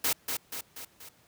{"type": "noise with echo", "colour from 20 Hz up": "white", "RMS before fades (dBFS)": -27, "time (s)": [0.04, 0.13], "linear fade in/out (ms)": 5, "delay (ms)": 240, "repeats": 4, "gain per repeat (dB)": -5, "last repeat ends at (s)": 1.09, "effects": ["pink hiss -62 dBFS RMS until 1.27 s", "high-pass 80 Hz 12 dB/octave"]}